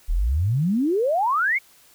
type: exponential sweep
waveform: sine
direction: up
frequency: 34.95 to 2275 Hz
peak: -18 dBFS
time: 0.08-1.59 s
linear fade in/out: 20 ms
effects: white hiss -54 dBFS RMS until 1.94 s